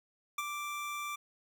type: tone with ADSR envelope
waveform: 25% pulse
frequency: 1174.7 Hz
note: D6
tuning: in tune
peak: -27 dBFS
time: 0.38-1.16 s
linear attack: 5 ms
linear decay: 31 ms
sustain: -6 dB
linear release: 10 ms
effects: none